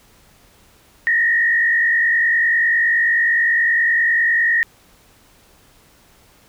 sine tone with frequency modulation, 1864.7 Hz, A#6, in tune, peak -13 dBFS, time 1.07-4.63 s, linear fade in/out 0 ms, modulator 49.7 Hz, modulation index 1.2, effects pink hiss -52 dBFS RMS until 6.48 s

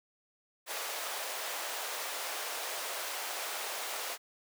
pink high-pass noise, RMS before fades -38 dBFS, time 0.66-4.18 s, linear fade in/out 50 ms, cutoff 520 Hz, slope 24 dB/octave, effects none

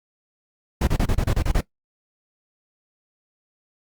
brown noise bursts, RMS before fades -19 dBFS, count 9, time 0.81-1.608 s, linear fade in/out 5 ms, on 62 ms, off 30 ms, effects noise-tail reverb RT60 0.1 s tail -18 dB re dry + Opus 48 kbps

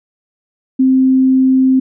sine tone, 261.6 Hz, C4, in tune, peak -7 dBFS, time 0.79-1.8 s, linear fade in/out 10 ms, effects none

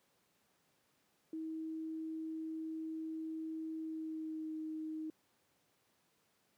sine tone with pitch glide, 319.2 to 313.9 Hz, D#4 to D#4, +44 to +15 cents, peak -39 dBFS, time 1.33-5.1 s, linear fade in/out 2 ms, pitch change -29 cents, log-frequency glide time 3.78-4.53 s, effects pink hiss -75 dBFS RMS until 6.57 s + high-pass 150 Hz 12 dB/octave

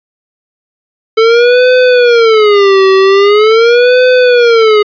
square tone with vibrato, 440 Hz, A4, in tune, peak -4 dBFS, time 1.17-4.83 s, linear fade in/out 10 ms, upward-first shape sine, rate 0.43 Hz, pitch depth 240 cents each way, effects resampled to 11025 Hz + 7-bit

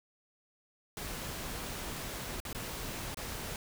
pink noise with dropouts, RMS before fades -40 dBFS, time 0.97-3.56 s, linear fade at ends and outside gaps 1 ms, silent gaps 2.402-2.451 / 2.529-2.548 / 3.145-3.171 s, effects none

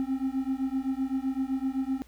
triangle beating tone pair, 261.6 / 269.4 Hz, C4 / C#4, 0 / -49 cents, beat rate 7.8 Hz, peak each -28 dBFS, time 0-2.02 s, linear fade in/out 0 ms, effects added 60 Hz sine -54 dBFS peak until 2.07 s + pink hiss -60 dBFS RMS until 2.07 s

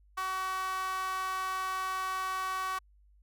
sawtooth tone with high-pass filter, 377.1 Hz, F#4, 33 cents sharp, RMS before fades -34 dBFS, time 0.17-2.79 s, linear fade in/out 10 ms, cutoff 1100 Hz, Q 4.4, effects added 50 Hz sine -59 dBFS peak until 3.22 s

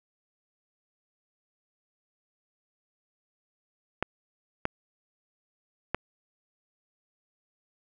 clicks, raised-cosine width 0.5 ms, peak -11 dBFS, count 3, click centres 4.026 / 4.654 / 5.946 s, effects none

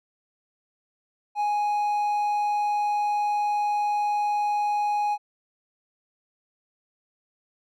triangle tone, 830.6 Hz, G#5, in tune, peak -20 dBFS, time 1.35-5.18 s, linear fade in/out 50 ms, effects none

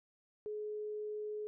sine tone, 423.1 Hz, G#4, 32 cents sharp, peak -38 dBFS, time 0.46-1.47 s, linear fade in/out 0 ms, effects none

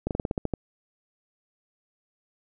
slowing click train, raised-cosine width 2 ms, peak -13 dBFS, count 9, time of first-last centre 0.07-0.537 s, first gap 38 ms, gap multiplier 1.12, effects none

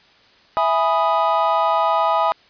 triangle chord, E major seventh, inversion none, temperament equal, 659.3 / 830.6 / 987.8 / 1244.5 Hz, E5 / G#5 / B5 / D#6, 0 / 0 / 0 / 0 cents, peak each -19 dBFS, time 0.57-2.32 s, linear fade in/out 0 ms, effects white hiss -52 dBFS RMS until 2.49 s + resampled to 11025 Hz

